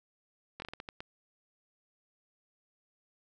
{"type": "slowing click train", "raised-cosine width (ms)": 0.3, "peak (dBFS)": -25, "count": 8, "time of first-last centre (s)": [0.6, 1.005], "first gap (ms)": 21, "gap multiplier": 1.33, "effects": []}